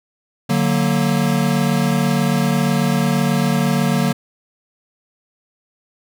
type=chord; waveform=square; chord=D augmented; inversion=none; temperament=equal; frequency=146.83 / 185 / 233.1 Hz; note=D3 / F#3 / A#3; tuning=0 / 0 / 0 cents; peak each=-20 dBFS; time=0.49-4.13 s; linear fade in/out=10 ms; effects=none